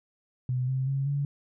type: tone with pitch steps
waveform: sine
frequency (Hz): 126.6 / 131.52 / 136.63 / 141.94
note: B2 / C3 / C#3 / C#3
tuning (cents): +43 / +9 / -25 / +41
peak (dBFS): -25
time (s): 0.49-1.25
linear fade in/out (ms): 2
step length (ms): 190
effects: none